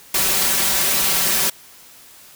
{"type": "noise with comb filter", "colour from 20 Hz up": "white", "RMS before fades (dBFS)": -18, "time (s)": [0.14, 1.5], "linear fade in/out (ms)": 5, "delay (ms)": 5.2, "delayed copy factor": 0.8, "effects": ["white hiss -45 dBFS RMS until 2.35 s"]}